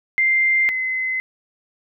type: tone pair in turn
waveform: sine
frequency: 2093 / 2046 Hz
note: C7 / C7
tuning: 0 / -39 cents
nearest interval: unison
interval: 39 cents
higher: first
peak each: -14 / -20 dBFS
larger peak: first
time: 0.18-0.69 / 0.69-1.2 s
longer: neither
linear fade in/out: 0 ms
effects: none